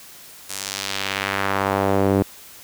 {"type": "tone with band-pass filter sweep", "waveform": "sawtooth", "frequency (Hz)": 98, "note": "G2", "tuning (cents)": 0, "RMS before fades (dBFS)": -22, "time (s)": [0.49, 2.23], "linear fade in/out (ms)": 10, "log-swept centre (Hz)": [9000, 340], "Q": 1.1, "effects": ["white hiss -43 dBFS RMS until 2.63 s"]}